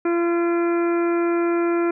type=harmonic tone; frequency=341.9 Hz; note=F4; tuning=37 cents flat; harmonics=1 / 2 / 3 / 4 / 5 / 6 / 7; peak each=-18 / -30 / -33 / -30 / -38 / -40 / -37 dBFS; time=0.05-1.91 s; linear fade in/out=5 ms; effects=none